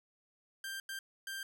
sawtooth tone bursts at uneven times, 1580 Hz, G6, 13 cents sharp, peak -36 dBFS, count 3, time 0.64-0.8 / 0.89-0.99 / 1.27-1.43 s, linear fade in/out 2 ms, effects none

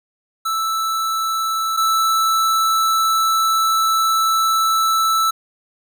square tone pair in turn, 1318.5 / 1318.5 Hz, E6 / E6, 0 / 0 cents, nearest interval unison, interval 0 cents, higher neither, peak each -19 / -15 dBFS, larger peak second, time 0.45-1.77 / 1.77-5.31 s, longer second, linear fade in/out 10 ms, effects none

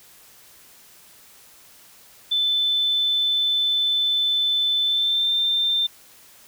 sine tone with pitch glide, 3520 to 3584 Hz, A7 to A7, 0 to +31 cents, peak -18 dBFS, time 2.31-5.87 s, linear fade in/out 10 ms, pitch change +31 cents, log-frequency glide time 4.83-5.32 s, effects white hiss -50 dBFS RMS until 6.47 s

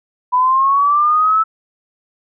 sine linear sweep, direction up, 987.8 to 1317 Hz, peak -10 dBFS, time 0.32-1.44 s, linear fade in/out 20 ms, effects none

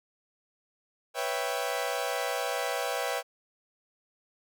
sawtooth chord, C# half-diminished seventh, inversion third, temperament equal, 493.9 / 554.4 / 659.3 / 784 Hz, B4 / C#5 / E5 / G5, 0 / 0 / 0 / 0 cents, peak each -31 dBFS, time 1.14-3.23 s, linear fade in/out 50 ms, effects none

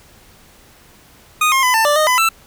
25% pulse tone with pitch steps, 1238 / 1067 / 1005 / 892 / 588 / 617 / 1004 / 1331 Hz, D#6 / C6 / B5 / A5 / D5 / D#5 / B5 / E6, -9 / +34 / +30 / +23 / +2 / -15 / +28 / +16 cents, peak -8 dBFS, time 1.41-2.29 s, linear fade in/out 5 ms, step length 110 ms, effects pink hiss -47 dBFS RMS until 2.46 s

